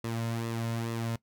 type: tone with flanger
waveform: sawtooth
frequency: 115.2 Hz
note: A#2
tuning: 20 cents flat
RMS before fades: -33 dBFS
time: 0.04-1.16 s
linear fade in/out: 5 ms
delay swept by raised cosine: 1.3 to 2.6 ms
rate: 2.3 Hz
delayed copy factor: -0.55
effects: noise-tail reverb RT60 0.1 s tail -20 dB re dry